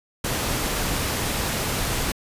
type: noise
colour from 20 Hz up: pink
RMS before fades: -25 dBFS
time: 0.24-2.12 s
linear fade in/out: 5 ms
effects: resampled to 32000 Hz